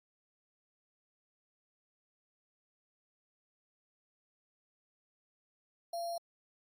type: tone with sample-and-hold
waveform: sine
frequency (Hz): 683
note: F5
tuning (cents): -39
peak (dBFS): -35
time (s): 5.93-6.18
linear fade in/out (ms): 5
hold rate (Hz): 4900
effects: AAC 48 kbps